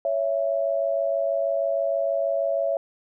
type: tone pair together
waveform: sine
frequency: 558 / 664.3 Hz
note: C#5 / E5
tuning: +11 / +13 cents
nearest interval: minor third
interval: 302 cents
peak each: -24 dBFS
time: 0.05-2.77 s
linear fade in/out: 2 ms
effects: none